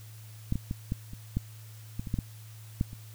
clicks, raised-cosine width 5 ms, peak -15 / -18 / -19 / -17 / -28 / -15 / -21 / -24 / -16 / -17 / -14 / -30 dBFS, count 12, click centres 0.524 / 0.556 / 0.711 / 0.921 / 1.134 / 1.37 / 1.995 / 2.072 / 2.141 / 2.188 / 2.811 / 2.931 s, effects added 109 Hz sine -45 dBFS peak until 3.14 s + white hiss -55 dBFS RMS until 3.14 s

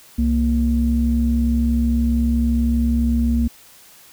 sine tone pair together, 65.4 / 233.1 Hz, C2 / A#3, 0 / 0 cents, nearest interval octave + minor seventh, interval 2200 cents, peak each -17 dBFS, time 0.18-3.48 s, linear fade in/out 10 ms, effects tanh soft clip ceiling -7 dBFS + white hiss -47 dBFS RMS until 4.12 s

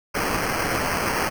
blue noise with sample-and-hold, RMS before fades -24 dBFS, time 0.14-1.3 s, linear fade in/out 20 ms, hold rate 3675 Hz, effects none

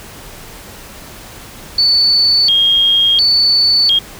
sine tone with vibrato, 3814 Hz, A#7, 39 cents sharp, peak -8 dBFS, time 1.78-3.99 s, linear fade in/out 5 ms, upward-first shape square, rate 0.71 Hz, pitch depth 280 cents each way, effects pink hiss -34 dBFS RMS until 4.19 s

